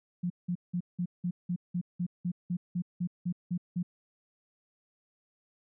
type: tone bursts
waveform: sine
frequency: 176.7 Hz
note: F3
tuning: 21 cents sharp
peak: -28 dBFS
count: 15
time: 0.23-3.83 s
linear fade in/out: 10 ms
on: 72 ms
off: 180 ms
effects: none